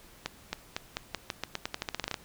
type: accelerating click train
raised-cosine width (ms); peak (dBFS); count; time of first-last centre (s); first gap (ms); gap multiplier
0.2; -14; 18; 0.26-2.142; 270; 0.87
effects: pink hiss -55 dBFS RMS until 2.24 s